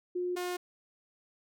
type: tone pair in turn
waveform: sine / sawtooth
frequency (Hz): 358.1 / 358.1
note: F4 / F4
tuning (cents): +43 / +43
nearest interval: unison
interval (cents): 0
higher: neither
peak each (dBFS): -30 / -29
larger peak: second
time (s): 0.15-0.36 / 0.36-0.57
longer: neither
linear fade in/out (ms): 10
effects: none

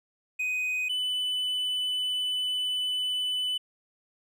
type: tone pair in turn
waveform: triangle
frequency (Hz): 2501 / 2997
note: D#7 / F#7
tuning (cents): +8 / +22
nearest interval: minor third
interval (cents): 314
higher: second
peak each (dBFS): -25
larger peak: neither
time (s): 0.39-0.89 / 0.89-3.58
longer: second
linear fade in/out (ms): 10
effects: none

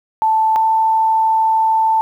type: tone pair in turn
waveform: sine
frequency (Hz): 880 / 886.6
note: A5 / A5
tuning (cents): 0 / +13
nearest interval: unison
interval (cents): 13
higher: second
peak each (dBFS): -11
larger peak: neither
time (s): 0.22-0.56 / 0.56-2.01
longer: second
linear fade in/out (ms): 0
effects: 8-bit

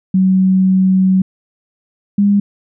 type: tone pair in turn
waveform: sine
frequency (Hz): 188.2 / 202.2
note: F#3 / G#3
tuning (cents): +30 / -46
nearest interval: minor second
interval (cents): 124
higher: second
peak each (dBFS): -8 / -8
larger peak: neither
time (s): 0.14-1.22 / 2.18-2.4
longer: first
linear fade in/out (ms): 5
effects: none

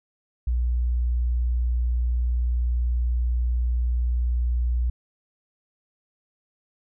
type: tone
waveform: sine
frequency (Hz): 60.3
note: B1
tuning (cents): -41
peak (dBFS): -20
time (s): 0.47-4.9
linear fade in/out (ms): 5
effects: none

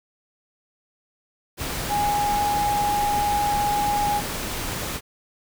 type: tone in noise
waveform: sine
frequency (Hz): 825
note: G#5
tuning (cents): -12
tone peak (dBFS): -20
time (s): 1.88-4.22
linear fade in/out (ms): 50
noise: pink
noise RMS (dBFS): -29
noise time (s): 1.57-5.01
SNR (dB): +6
effects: none

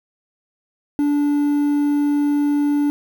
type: tone with quantisation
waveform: triangle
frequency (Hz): 290.4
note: D4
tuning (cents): -19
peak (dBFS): -13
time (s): 0.99-2.9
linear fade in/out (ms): 0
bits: 7
effects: none

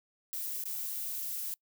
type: noise with dropouts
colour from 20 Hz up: violet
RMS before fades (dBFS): -37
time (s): 0.33-1.54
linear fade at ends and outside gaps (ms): 0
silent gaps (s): 0.638-0.655
effects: noise-tail reverb RT60 0.1 s tail -25 dB re dry

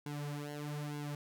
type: tone with flanger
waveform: sawtooth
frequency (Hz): 146.83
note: D3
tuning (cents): 0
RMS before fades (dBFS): -41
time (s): 0.06-1.15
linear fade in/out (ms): 2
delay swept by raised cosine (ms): 1.6 to 6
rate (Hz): 1.1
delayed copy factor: -0.9
effects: none

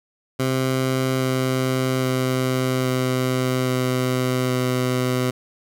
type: tone with pitch steps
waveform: 15% pulse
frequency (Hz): 130.8 / 129.97 / 129.15 / 128.33 / 127.52 / 126.71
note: C3 / C3 / C3 / C3 / C3 / B2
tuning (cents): 0 / -11 / -22 / -33 / -44 / +45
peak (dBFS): -13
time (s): 0.39-5.31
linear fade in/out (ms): 10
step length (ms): 820
effects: none

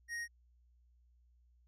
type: tone with tanh clipping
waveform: sine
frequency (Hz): 1871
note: A#6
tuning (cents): +6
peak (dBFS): -40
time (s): 0.08-0.28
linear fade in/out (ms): 50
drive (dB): 17
effects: added 60 Hz sine -65 dBFS peak until 1.67 s + low-pass 11000 Hz 12 dB/octave

